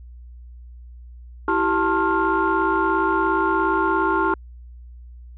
sine tone cluster, 329.8 / 386.9 / 888 / 1068 / 1397 Hz, E4 / G4 / A5 / C6 / F6, +1 / -23 / +16 / +35 / 0 cents, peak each -23 dBFS, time 1.48-4.34 s, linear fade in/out 2 ms, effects tanh soft clip ceiling -9 dBFS + added 60 Hz sine -38 dBFS peak until 5.37 s

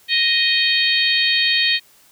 harmonic tone with a mistuned harmonic, 622.3 Hz, D#5, in tune, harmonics 3 / 4 / 5 / 6 / 7, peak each -21 / -21 / -21 / -21 / -21 dBFS, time 0.08-1.8 s, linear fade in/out 50 ms, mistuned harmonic 5, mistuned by +26 cents, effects white hiss -52 dBFS RMS until 2.11 s

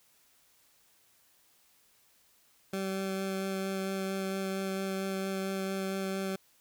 20% pulse tone with vibrato, 192.4 Hz, G3, 32 cents flat, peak -27 dBFS, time 2.73-6.36 s, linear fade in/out 5 ms, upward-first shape sine, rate 4.4 Hz, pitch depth 10 cents each way, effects white hiss -66 dBFS RMS until 6.6 s

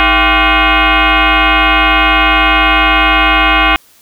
sine tone with frequency modulation, 680 Hz, F5, 46 cents flat, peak -6 dBFS, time 0-3.76 s, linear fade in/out 0 ms, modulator 366 Hz, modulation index 6.2, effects white hiss -46 dBFS RMS until 4.01 s

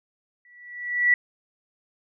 sine tone with exponential growth, 1951 Hz, B6, 22 cents flat, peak -13 dBFS, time 0.45-1.14 s, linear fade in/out 2 ms, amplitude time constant 150 ms, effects none

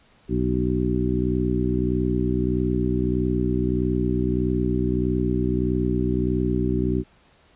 harmonic tone with a mistuned harmonic, 61.6 Hz, B1, 4 cents flat, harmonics 1 / 2 / 3 / 4 / 5 / 6, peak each -27 / -27 / -27 / -27 / -27 / -27 dBFS, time 0.28-7.04 s, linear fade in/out 50 ms, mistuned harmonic 6, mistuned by +34 cents, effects pink hiss -57 dBFS RMS until 7.55 s + resampled to 8000 Hz

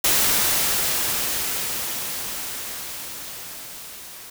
white noise with level ramp, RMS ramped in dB -18 to -40 dBFS, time 0.04-4.3 s, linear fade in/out 5 ms, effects none

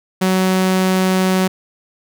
sawtooth tone, 187 Hz, F#3, 19 cents sharp, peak -9 dBFS, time 0.21-1.48 s, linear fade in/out 10 ms, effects none

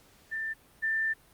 sine tone pair in turn, 1782 / 1782 Hz, A6 / A6, +22 / +22 cents, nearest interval unison, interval 0 cents, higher neither, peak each -31 / -26 dBFS, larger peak second, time 0.31-0.54 / 0.82-1.14 s, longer second, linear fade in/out 20 ms, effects pink hiss -60 dBFS RMS until 1.33 s + Opus 48 kbps

